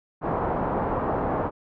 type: low-pass noise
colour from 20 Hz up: white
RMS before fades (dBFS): -26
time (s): 0.21-1.51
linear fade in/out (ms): 50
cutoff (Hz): 1000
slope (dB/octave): 24
effects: none